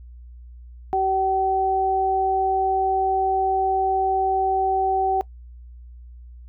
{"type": "tone pair together", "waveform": "sine", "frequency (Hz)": [383.3, 764], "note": ["G4", "G5"], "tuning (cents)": [-39, -45], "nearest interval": "octave", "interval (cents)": 1194, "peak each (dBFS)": [-24, -19], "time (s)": [0.93, 5.21], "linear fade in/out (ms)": 0, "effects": ["noise-tail reverb RT60 0.1 s tail -21 dB re dry", "added 60 Hz sine -39 dBFS peak until 6.48 s"]}